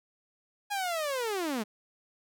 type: linear sweep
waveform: sawtooth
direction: down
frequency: 831 to 199.5 Hz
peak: -26 dBFS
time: 0.7-1.64 s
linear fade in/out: 20 ms
effects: none